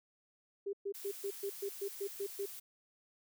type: tone bursts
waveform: sine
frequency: 399 Hz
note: G4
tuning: 31 cents sharp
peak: -35 dBFS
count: 10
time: 0.66-2.46 s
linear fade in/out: 10 ms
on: 72 ms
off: 120 ms
type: noise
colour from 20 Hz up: blue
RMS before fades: -48 dBFS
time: 0.94-2.6 s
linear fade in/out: 10 ms
effects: none